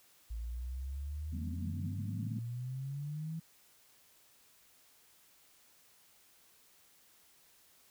sine exponential sweep, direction up, 54.7 to 164.81 Hz, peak -37 dBFS, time 0.3-3.4 s, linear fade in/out 10 ms
pink band-pass noise, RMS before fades -42 dBFS, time 1.32-2.39 s, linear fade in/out 5 ms, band 140 to 260 Hz, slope 96 dB/octave
effects white hiss -65 dBFS RMS until 7.9 s

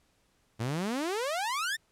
sawtooth exponential sweep, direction up, 107.1 to 1864.7 Hz, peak -26 dBFS, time 0.59-1.77 s, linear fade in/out 20 ms, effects pink hiss -70 dBFS RMS until 1.91 s + low-pass 11000 Hz 12 dB/octave

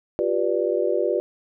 sine chord, G dominant seventh, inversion third, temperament just, 352.8 / 392 / 490 / 588 Hz, F4 / G4 / B4 / D5, +18 / 0 / -14 / +2 cents, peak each -25 dBFS, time 0.19-1.2 s, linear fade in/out 0 ms, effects none

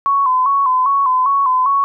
sine tone with vibrato, 1064 Hz, C6, 29 cents sharp, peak -11 dBFS, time 0.06-1.84 s, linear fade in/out 0 ms, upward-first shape square, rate 2.5 Hz, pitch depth 76 cents each way, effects none

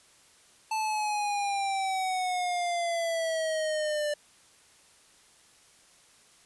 square exponential sweep, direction down, 880 to 589 Hz, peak -28 dBFS, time 0.71-4.14 s, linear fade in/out 5 ms, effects white hiss -59 dBFS RMS until 6.45 s + resampled to 24000 Hz

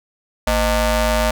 sawtooth ring-modulated tone, 283.4 Hz, C#4, 38 cents sharp, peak -8 dBFS, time 0.47-1.31 s, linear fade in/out 5 ms, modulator 337 Hz, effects none

